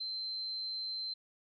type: tone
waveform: sine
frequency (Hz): 4104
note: C8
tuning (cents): -34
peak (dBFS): -36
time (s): 0-1.14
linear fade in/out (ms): 10
effects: none